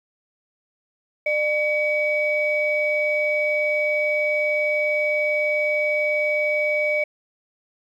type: tone pair together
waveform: sine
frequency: 601.2 / 2270 Hz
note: D5 / C#7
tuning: +40 / +41 cents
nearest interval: octave + major seventh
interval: 2301 cents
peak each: -21 / -21 dBFS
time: 1.26-7.04 s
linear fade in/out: 5 ms
effects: tanh soft clip ceiling -11 dBFS + 9-bit